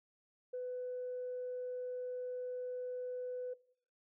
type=tone; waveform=sine; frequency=500 Hz; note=B4; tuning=21 cents sharp; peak=-37 dBFS; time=0.53-3.54 s; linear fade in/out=10 ms; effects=noise-tail reverb RT60 0.6 s tail -20 dB re dry + tanh soft clip ceiling -34 dBFS

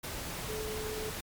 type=tone in noise; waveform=sine; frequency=432.1 Hz; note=A4; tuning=31 cents flat; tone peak=-37 dBFS; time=0.48-1.1 s; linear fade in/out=10 ms; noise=pink; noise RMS=-39 dBFS; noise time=0.03-1.21 s; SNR=-1 dB; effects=MP3 96 kbps

